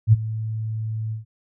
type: tone with ADSR envelope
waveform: sine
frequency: 110.1 Hz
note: A2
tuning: 2 cents sharp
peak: -7 dBFS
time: 0.07-1.25 s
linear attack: 57 ms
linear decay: 26 ms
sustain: -17 dB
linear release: 130 ms
effects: none